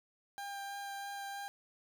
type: tone with vibrato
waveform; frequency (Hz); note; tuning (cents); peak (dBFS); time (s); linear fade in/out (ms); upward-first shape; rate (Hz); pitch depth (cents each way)
30% pulse; 798; G5; +31; -38; 0.38-1.48; 0; sine; 3.1; 10
effects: none